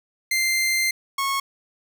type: tone pair in turn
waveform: sawtooth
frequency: 2088 / 1096.5 Hz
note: C7 / C#6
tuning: -4 / -19 cents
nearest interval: major seventh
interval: 1115 cents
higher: first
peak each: -16 / -18 dBFS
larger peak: first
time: 0.31-0.91 / 1.18-1.4 s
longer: first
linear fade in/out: 5 ms
effects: none